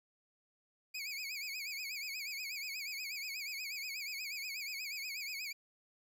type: tone with vibrato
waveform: 25% pulse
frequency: 2349 Hz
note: D7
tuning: in tune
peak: -36 dBFS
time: 0.94-5.53 s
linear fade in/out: 10 ms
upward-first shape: sine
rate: 8.3 Hz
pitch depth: 140 cents each way
effects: none